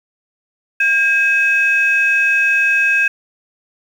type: tone pair together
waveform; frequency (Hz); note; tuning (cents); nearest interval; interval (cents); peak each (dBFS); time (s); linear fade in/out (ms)
sine; 1611.6 / 2557; G6 / D#7; +48 / +47; minor sixth; 799; -13; 0.8-3.08; 5
effects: tanh soft clip ceiling -5 dBFS + 7-bit